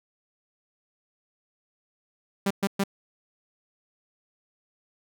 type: tone bursts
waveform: sawtooth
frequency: 197.5 Hz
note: G3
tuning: 13 cents sharp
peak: -18 dBFS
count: 3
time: 2.46-2.838 s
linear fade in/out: 5 ms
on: 46 ms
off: 120 ms
effects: none